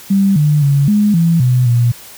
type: tone with pitch steps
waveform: sine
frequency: 196.3 / 149.1 / 140.7 / 208.3 / 166.9 / 125.7 / 119.8 Hz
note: G3 / D3 / C#3 / G#3 / E3 / B2 / A#2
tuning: +3 / +27 / +26 / +5 / +22 / +31 / +48 cents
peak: -8 dBFS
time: 0.1-1.92 s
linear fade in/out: 10 ms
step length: 260 ms
effects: white hiss -36 dBFS RMS until 2.17 s